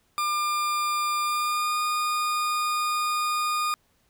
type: tone with pitch glide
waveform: 40% pulse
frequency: 1200 to 1222.4 Hz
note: D6 to D#6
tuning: +37 to -31 cents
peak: -23 dBFS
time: 0.18-3.74 s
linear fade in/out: 0 ms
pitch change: +32 cents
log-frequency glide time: 1.24-1.8 s
effects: pink hiss -67 dBFS RMS until 4.09 s